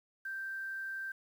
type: tone with quantisation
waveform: sine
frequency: 1568 Hz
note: G6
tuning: in tune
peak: -37 dBFS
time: 0.25-1.12 s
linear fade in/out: 5 ms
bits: 10
effects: none